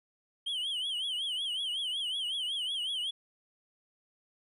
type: tone with vibrato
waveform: triangle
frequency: 3119 Hz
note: G7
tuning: 9 cents flat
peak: -30 dBFS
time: 0.46-3.11 s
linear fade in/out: 10 ms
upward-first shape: triangle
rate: 5.4 Hz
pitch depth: 160 cents each way
effects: resampled to 32000 Hz